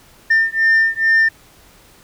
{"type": "beating tone pair", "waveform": "sine", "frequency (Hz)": [1800, 1802.3], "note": ["A6", "A6"], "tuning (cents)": [39, 41], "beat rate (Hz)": 2.3, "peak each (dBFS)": -13, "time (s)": [0.3, 1.29], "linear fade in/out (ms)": 10, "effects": ["tanh soft clip ceiling -8 dBFS", "pink hiss -48 dBFS RMS until 2.03 s"]}